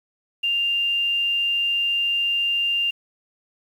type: tone with quantisation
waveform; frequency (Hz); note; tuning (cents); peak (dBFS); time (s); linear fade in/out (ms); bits
sine; 2794; F7; 0; -19; 0.43-2.91; 10; 8
effects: none